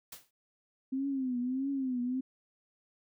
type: noise with exponential decay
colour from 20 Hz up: white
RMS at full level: -42 dBFS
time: 0.12-0.31 s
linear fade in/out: 5 ms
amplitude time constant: 41 ms
type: tone with vibrato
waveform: sine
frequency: 260.3 Hz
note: C4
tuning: 9 cents flat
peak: -30 dBFS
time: 0.92-2.21 s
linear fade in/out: 10 ms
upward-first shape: triangle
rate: 1.6 Hz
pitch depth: 130 cents each way
effects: none